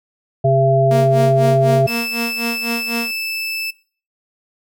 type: harmonic tone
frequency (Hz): 134.2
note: C3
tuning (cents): +44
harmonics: 1 / 3 / 5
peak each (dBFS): -14 / -19 / -14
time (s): 0.44-1.87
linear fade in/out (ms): 10
type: tone with tremolo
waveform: sawtooth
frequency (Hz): 233.1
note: A#3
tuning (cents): 0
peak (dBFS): -15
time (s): 0.91-3.11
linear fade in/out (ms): 2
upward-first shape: sine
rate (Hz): 4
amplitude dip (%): 90
type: tone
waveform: 30% pulse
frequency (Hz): 2632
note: E7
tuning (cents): -3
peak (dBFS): -18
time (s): 1.87-3.71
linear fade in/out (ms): 10
effects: noise-tail reverb RT60 0.4 s tail -21 dB re dry